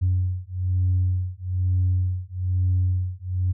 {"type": "beating tone pair", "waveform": "sine", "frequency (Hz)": [91, 92.1], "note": ["F#2", "F#2"], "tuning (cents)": [-28, -7], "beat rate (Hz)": 1.1, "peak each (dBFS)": -22, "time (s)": [0.01, 3.53], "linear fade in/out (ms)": 20, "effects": ["tanh soft clip ceiling -14 dBFS"]}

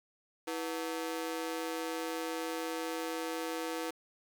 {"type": "ring-modulated tone", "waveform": "sawtooth", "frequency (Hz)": 408, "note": "G#4", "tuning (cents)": -31, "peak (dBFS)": -28, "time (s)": [0.47, 3.91], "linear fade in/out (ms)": 10, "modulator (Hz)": 82.9, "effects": ["9-bit"]}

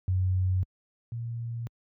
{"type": "tone pair in turn", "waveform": "sine", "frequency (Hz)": [92.7, 116.88], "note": ["F#2", "A#2"], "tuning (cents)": [4, 5], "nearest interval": "major third", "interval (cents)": 401, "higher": "second", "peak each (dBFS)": [-22, -31], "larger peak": "first", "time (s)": [[0.08, 0.63], [1.12, 1.67]], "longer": "neither", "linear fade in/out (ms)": 0, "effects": ["high-pass 60 Hz 12 dB/octave"]}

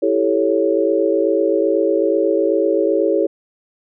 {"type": "chord", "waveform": "sine", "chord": "A dominant seventh", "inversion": "second", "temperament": "equal", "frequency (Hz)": [329.6, 392, 440, 554.4], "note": ["E4", "G4", "A4", "C#5"], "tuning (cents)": [0, 0, 0, 0], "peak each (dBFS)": -19, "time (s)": [0.02, 3.27], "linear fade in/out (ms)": 10, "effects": []}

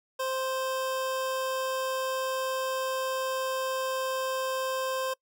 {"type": "tone", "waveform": "25% pulse", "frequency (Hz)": 523.3, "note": "C5", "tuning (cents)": 0, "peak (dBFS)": -25, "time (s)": [0.19, 5.14], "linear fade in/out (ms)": 10, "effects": ["noise-tail reverb RT60 0.1 s tail -24 dB re dry"]}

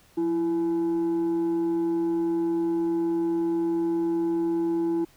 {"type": "tone with frequency modulation", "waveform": "sine", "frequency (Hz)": 333.8, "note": "E4", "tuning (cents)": 22, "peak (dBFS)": -21, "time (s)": [0.17, 5.05], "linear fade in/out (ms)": 10, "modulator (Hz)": 511, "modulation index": 0.27, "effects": ["tanh soft clip ceiling -19 dBFS", "pink hiss -58 dBFS RMS until 5.16 s"]}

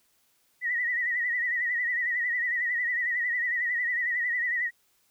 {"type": "tone with vibrato", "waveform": "sine", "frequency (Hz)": 1928, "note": "B6", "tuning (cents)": -42, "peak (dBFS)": -25, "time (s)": [0.61, 4.71], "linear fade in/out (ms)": 50, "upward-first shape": "sine", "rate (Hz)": 11, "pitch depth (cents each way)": 69, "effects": ["white hiss -68 dBFS RMS until 5.1 s"]}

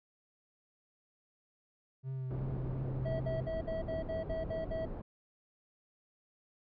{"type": "tone with vibrato", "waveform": "triangle", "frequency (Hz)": 130.81, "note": "C3", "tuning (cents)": 0, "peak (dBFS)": -34, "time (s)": [2.03, 3.49], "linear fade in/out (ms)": 50, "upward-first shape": "triangle", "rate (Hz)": 2.8, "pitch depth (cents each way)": 33}
{"type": "low-pass noise", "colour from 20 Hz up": "pink", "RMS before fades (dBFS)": -41, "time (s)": [2.3, 5.02], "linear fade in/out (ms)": 10, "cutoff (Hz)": 520, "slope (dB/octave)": 12}
{"type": "tone bursts", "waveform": "triangle", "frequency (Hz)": 647, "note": "E5", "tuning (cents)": -32, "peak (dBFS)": -33, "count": 9, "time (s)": [3.05, 4.856], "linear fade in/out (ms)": 10, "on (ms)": 150, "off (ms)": 57}
{"effects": ["resampled to 11025 Hz"]}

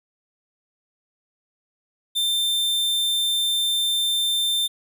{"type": "tone", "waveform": "45% pulse", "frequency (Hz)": 3580, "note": "A7", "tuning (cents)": 29, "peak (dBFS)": -20, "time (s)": [2.15, 4.68], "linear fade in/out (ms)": 20, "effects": []}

